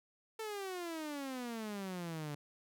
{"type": "exponential sweep", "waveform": "sawtooth", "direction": "down", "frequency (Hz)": [448.1, 143.6], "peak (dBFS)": -36, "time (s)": [0.39, 2.35], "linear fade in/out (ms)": 5, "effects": []}